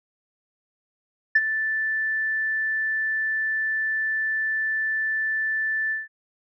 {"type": "tone with ADSR envelope", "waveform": "sine", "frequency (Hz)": 1760, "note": "A6", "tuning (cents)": 0, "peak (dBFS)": -11, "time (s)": [1.35, 6.08], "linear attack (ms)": 8, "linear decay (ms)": 40, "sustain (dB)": -11, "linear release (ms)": 170, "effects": ["tanh soft clip ceiling -8 dBFS"]}